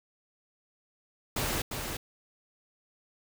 pink noise with echo, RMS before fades -31 dBFS, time 1.36-1.62 s, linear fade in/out 5 ms, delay 350 ms, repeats 1, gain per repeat -5 dB, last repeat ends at 1.97 s, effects none

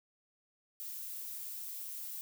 violet noise, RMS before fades -43 dBFS, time 0.8-2.21 s, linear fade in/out 0 ms, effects none

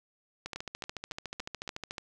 two click trains, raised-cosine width 0.2 ms, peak -21 / -20 dBFS, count 5 / 22, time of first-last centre 0.56-1.677 / 0.46-1.982 s, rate 3.58 / 13.8 Hz, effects none

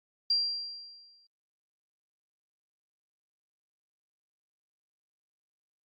sine tone with exponential decay, 4745 Hz, D8, 17 cents sharp, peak -22 dBFS, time 0.3-1.27 s, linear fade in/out 5 ms, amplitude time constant 210 ms, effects Opus 32 kbps

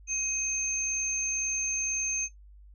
sine tone pair together, 2533 / 6331 Hz, D#7 / G8, +30 / +16 cents, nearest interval octave + major third, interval 1586 cents, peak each -34 / -28 dBFS, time 0.07-2.29 s, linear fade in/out 50 ms, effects noise-tail reverb RT60 0.1 s tail -17 dB re dry + added 50 Hz sine -49 dBFS peak until 2.74 s

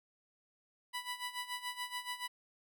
15% pulse tone with tremolo, 987.8 Hz, B5, in tune, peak -30 dBFS, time 0.93-2.28 s, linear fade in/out 20 ms, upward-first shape sine, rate 7 Hz, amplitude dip 80%, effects none

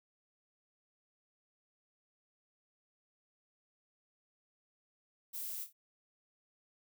violet noise with echo, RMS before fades -42 dBFS, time 5.33-5.65 s, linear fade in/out 20 ms, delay 27 ms, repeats 3, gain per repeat -8 dB, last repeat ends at 5.731 s, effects none

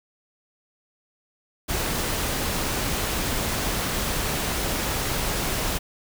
pink noise, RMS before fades -26 dBFS, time 1.68-5.79 s, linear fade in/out 20 ms, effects none

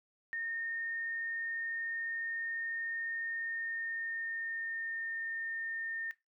sine tone with pitch glide, 1833 to 1820.3 Hz, A#6 to A#6, -30 to -42 cents, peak -35 dBFS, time 0.33-6.11 s, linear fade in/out 0 ms, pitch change -12 cents, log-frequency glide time 3.24-5.2 s, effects noise-tail reverb RT60 0.2 s tail -18 dB re dry

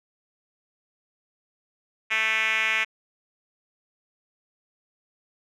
5% pulse tone with band-pass filter, 220 Hz, A3, in tune, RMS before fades -24 dBFS, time 2.1-2.85 s, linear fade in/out 20 ms, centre 2300 Hz, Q 3.3, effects none

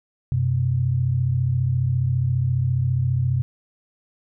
sine tone pair together, 93.02 / 127.7 Hz, F#2 / C3, +10 / -42 cents, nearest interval perfect fourth, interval 548 cents, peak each -24 / -19 dBFS, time 0.32-3.42 s, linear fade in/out 0 ms, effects none

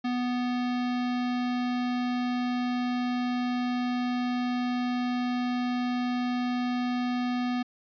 square tone, 246.9 Hz, B3, in tune, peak -27 dBFS, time 0.04-7.63 s, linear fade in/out 10 ms, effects resampled to 11025 Hz

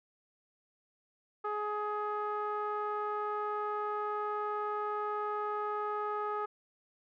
sawtooth tone with low-pass filter, 419.4 Hz, G#4, 17 cents sharp, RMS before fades -35 dBFS, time 1.44-6.46 s, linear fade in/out 10 ms, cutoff 1200 Hz, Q 4.5, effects none

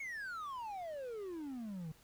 triangle exponential sweep, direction down, 2231 to 151.4 Hz, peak -39 dBFS, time 0-1.92 s, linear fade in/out 5 ms, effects pink hiss -65 dBFS RMS until 2.03 s

